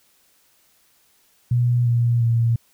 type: tone with pitch steps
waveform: sine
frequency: 121.5 / 118.86 / 116.28 Hz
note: B2 / A#2 / A#2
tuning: -28 / +34 / -4 cents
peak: -15 dBFS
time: 1.51-2.56 s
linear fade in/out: 5 ms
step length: 350 ms
effects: white hiss -60 dBFS RMS until 2.73 s